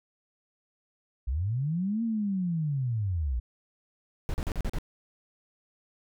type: linear two-way sweep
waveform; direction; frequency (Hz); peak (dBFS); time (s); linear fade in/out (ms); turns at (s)
sine; up then down; 55 to 233.1 to 55; -26; 1.27-3.4; 10; 2.03
type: noise bursts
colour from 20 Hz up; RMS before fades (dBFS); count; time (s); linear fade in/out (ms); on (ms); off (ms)
brown; -29; 6; 4.29-4.785; 0; 50; 39
effects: none